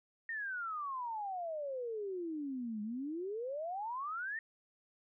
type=exponential two-way sweep; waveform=sine; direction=down then up; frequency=1862 to 205.7 to 1862 Hz; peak=-37 dBFS; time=0.29-4.39 s; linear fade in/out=2 ms; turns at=2.82 s; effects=none